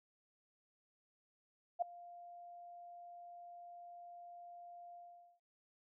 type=tone with ADSR envelope; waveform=sine; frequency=698.5 Hz; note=F5; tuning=in tune; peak=-29 dBFS; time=1.79-5.4 s; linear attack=29 ms; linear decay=6 ms; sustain=-22 dB; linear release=450 ms; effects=none